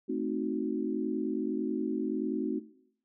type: chord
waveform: sine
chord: A diminished seventh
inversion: none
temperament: equal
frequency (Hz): 220 / 261.6 / 311.1 / 370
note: A3 / C4 / Eb4 / Gb4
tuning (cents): 0 / 0 / 0 / 0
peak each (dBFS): -37 / -34 / -35 / -34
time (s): 0.08-2.6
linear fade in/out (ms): 20
effects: noise-tail reverb RT60 0.7 s tail -17 dB re dry